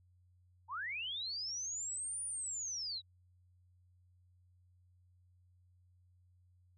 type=linear two-way sweep; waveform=sine; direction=up then down; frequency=862 to 9590 to 3770 Hz; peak=-38 dBFS; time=0.68-3.02 s; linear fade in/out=50 ms; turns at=2.24 s; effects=added 90 Hz sine -65 dBFS peak until 6.77 s